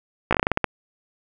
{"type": "slowing click train", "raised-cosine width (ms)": 0.5, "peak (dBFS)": -3, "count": 10, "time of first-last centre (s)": [0.31, 0.643], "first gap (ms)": 16, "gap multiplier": 1.2, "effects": []}